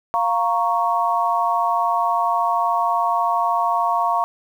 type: chord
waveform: sine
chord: Bb minor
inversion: second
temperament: equal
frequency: 698.5 / 932.3 / 1108.7 Hz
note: F5 / Bb5 / Db6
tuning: 0 / 0 / 0 cents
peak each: -21 dBFS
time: 0.14-4.24 s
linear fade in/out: 0 ms
effects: 8-bit